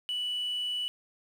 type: tone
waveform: sine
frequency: 2960 Hz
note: F#7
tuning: in tune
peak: -28 dBFS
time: 0.09-0.88 s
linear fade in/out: 0 ms
effects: tanh soft clip ceiling -27 dBFS + 9-bit